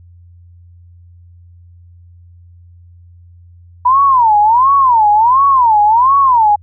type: tone with vibrato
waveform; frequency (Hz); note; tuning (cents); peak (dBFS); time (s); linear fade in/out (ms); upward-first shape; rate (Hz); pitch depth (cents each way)
sine; 963; B5; -44; -6; 3.85-6.56; 10; sine; 1.4; 260
effects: added 87 Hz sine -38 dBFS peak until 6.62 s